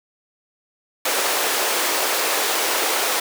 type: high-pass noise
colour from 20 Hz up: pink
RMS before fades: -21 dBFS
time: 1.05-3.2 s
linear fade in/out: 5 ms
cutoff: 400 Hz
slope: 24 dB/octave
effects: none